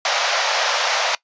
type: band-pass noise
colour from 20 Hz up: pink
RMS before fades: -20 dBFS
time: 0.05-1.15 s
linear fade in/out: 2 ms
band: 560 to 6300 Hz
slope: 48 dB/octave
effects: noise-tail reverb RT60 0.1 s tail -21 dB re dry + resampled to 16000 Hz